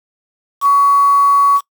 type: tone with quantisation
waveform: sine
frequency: 1125 Hz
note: C#6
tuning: 25 cents sharp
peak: -7 dBFS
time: 0.61-1.61 s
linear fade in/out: 50 ms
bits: 5
effects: noise-tail reverb RT60 0.1 s tail -21 dB re dry